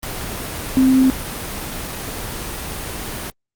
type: tone in noise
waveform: sine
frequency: 261.6 Hz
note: C4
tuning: in tune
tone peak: -10 dBFS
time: 0.77-1.1 s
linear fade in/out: 0 ms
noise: pink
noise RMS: -27 dBFS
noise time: 0.03-3.3 s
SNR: +14 dB
effects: Opus 24 kbps